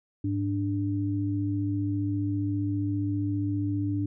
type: tone pair together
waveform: sine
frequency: 102.88 / 293.7 Hz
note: G#2 / D4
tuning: -16 / 0 cents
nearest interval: octave + tritone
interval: 1816 cents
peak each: -28 dBFS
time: 0.24-4.06 s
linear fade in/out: 5 ms
effects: none